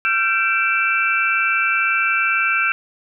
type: tone cluster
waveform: sine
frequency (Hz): 1361 / 1562 / 2335 / 2666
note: F6 / G6 / D7 / E7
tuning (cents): -45 / -7 / -11 / +19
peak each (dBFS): -21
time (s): 0.05-2.72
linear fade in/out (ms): 0
effects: none